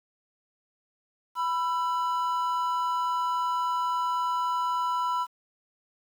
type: tone pair together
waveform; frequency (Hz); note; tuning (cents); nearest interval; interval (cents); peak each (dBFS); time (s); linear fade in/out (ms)
triangle; 990 / 1338.2; B5 / E6; +4 / +26; perfect fourth; 522; -24 / -30; 1.35-5.27; 50
effects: 9-bit